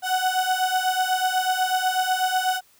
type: beating tone pair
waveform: 35% pulse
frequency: 740 / 748.1 Hz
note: F#5 / F#5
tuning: 0 / +19 cents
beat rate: 8.1 Hz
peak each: -22 dBFS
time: 0.02-2.61 s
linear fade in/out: 50 ms
effects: white hiss -58 dBFS RMS until 2.79 s